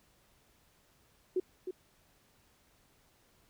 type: tone with echo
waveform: sine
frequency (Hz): 368.5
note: F#4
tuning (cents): -7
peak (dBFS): -27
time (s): 1.36-1.4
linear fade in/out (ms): 5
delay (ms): 310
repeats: 1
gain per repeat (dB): -8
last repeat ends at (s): 1.71
effects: pink hiss -68 dBFS RMS until 3.49 s